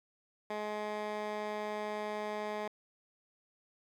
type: tone with band-pass filter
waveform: 15% pulse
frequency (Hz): 211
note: G#3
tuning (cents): +28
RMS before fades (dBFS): -38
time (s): 0.5-2.68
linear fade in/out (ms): 5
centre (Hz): 1000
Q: 0.61
effects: 11-bit